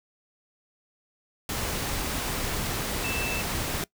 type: tone in noise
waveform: sine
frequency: 2652 Hz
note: E7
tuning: 10 cents sharp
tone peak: -31 dBFS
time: 3.04-3.41 s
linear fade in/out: 2 ms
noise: pink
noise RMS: -30 dBFS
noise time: 1.49-3.84 s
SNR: -4 dB
effects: noise-tail reverb RT60 0.1 s tail -21 dB re dry